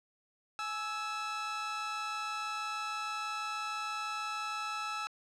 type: tone pair together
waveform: sawtooth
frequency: 841 / 1314.6 Hz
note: G#5 / E6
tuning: +22 / -5 cents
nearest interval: minor sixth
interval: 773 cents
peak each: -38 / -32 dBFS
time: 0.59-5.07 s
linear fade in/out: 0 ms
effects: low-pass 6000 Hz 12 dB/octave